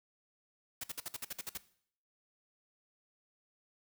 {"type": "noise bursts", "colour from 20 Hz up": "white", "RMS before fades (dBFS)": -40, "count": 10, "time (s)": [0.81, 1.576], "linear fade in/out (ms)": 5, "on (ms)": 28, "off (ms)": 54, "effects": ["noise-tail reverb RT60 0.6 s tail -17 dB re dry"]}